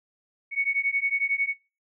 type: beating tone pair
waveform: sine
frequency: 2217 / 2228 Hz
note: C#7 / C#7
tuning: 0 / +8 cents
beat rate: 11 Hz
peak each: -26 / -26 dBFS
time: 0.51-1.54 s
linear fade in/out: 50 ms
effects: noise-tail reverb RT60 0.3 s tail -22 dB re dry